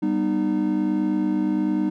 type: chord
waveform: triangle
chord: G augmented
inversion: none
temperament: just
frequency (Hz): 196 / 245 / 306.2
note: G3 / B3 / D#4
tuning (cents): 0 / -14 / -28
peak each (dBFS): -23 / -25 / -20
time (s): 0.02-1.9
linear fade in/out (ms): 10
effects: none